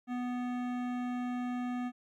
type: tone with hard clipping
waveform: sine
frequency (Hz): 246.9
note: B3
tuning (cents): 0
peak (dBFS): -35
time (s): 0.07-1.92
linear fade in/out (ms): 50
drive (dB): 16
effects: Opus 48 kbps